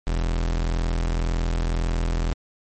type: tone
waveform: 40% pulse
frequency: 41.87 Hz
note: E1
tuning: 28 cents sharp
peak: -20 dBFS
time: 0.07-2.33 s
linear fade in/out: 0 ms
effects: MP3 32 kbps